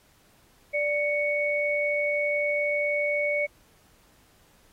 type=tone pair together; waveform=sine; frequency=587.3 / 2224 Hz; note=D5 / C#7; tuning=0 / +5 cents; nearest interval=octave + major seventh; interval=2305 cents; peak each=-26 dBFS; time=0.73-3.47 s; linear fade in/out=20 ms; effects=pink hiss -61 dBFS RMS until 4.72 s + AAC 48 kbps